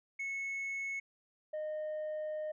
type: tone pair in turn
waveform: sine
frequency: 2197 / 614.8 Hz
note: C#7 / D#5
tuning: -16 / -21 cents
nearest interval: octave + minor seventh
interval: 2205 cents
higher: first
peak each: -33 / -33 dBFS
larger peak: neither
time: 0.19-1 / 1.53-2.52 s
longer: second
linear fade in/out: 10 ms
effects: tanh soft clip ceiling -35 dBFS